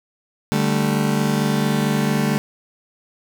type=chord; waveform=35% pulse; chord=D suspended fourth; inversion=none; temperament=just; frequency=146.83 / 195.78 / 220.2 Hz; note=D3 / G3 / A3; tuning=0 / -2 / +2 cents; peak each=-20 / -21 / -19 dBFS; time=0.52-2.38 s; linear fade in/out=0 ms; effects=none

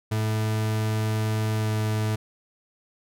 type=tone with pitch glide; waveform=40% pulse; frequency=108.8 to 108.11 Hz; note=A2 to A2; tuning=-19 to -30 cents; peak=-22 dBFS; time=0.11-2.16 s; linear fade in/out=10 ms; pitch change=-11 cents; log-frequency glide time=1.56-1.71 s; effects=none

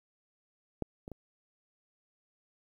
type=clicks; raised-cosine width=2 ms; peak=-19 / -29 / -29 dBFS; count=3; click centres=0.823 / 1.079 / 1.117 s; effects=10-bit

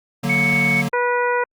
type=chord; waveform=square; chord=D augmented; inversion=none; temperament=equal with one note detuned; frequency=145.9 / 185 / 233.1 Hz; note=D3 / F#3 / A#3; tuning=-11 / 0 / 0 cents; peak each=-25 dBFS; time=0.23-0.89 s; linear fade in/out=10 ms
type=tone; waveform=sine; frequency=2220 Hz; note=C#7; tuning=2 cents sharp; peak=-16 dBFS; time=0.29-0.82 s; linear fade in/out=10 ms
type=harmonic tone; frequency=487.9 Hz; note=B4; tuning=21 cents flat; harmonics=1 / 2 / 3 / 4 / 5; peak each=-20 / -21 / -24 / -27 / -32 dBFS; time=0.93-1.44 s; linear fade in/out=5 ms
effects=Opus 48 kbps

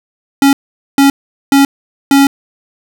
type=tone bursts at uneven times; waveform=square; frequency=277.2 Hz; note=C#4; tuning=in tune; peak=-5 dBFS; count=4; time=0.42-0.53 / 0.98-1.1 / 1.52-1.65 / 2.11-2.27 s; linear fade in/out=2 ms; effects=none

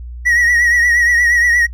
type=tone with vibrato; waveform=triangle; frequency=1911 Hz; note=A#6; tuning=43 cents sharp; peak=-8 dBFS; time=0.25-1.67 s; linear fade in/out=20 ms; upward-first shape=triangle; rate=8.5 Hz; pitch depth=62 cents each way; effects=noise-tail reverb RT60 0.1 s tail -24 dB re dry + added 60 Hz sine -26 dBFS peak until 1.73 s

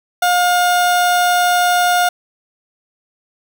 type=tone; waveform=30% pulse; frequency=713 Hz; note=F5; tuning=36 cents sharp; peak=-9 dBFS; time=0.22-2.09 s; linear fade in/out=5 ms; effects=none

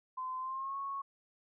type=tone with pitch glide; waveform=sine; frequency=1029 to 1102.9 Hz; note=C6 to C#6; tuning=-29 to -9 cents; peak=-36 dBFS; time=0.17-1.02 s; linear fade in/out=10 ms; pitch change=+120 cents; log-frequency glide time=0.39-0.77 s; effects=none

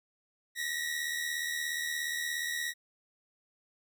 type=tone pair together; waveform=sawtooth; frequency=1857 / 1934 Hz; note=A#6 / B6; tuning=-7 / -37 cents; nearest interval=minor second; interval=70 cents; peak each=-33 / -31 dBFS; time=0.55-2.74 s; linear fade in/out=50 ms; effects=none

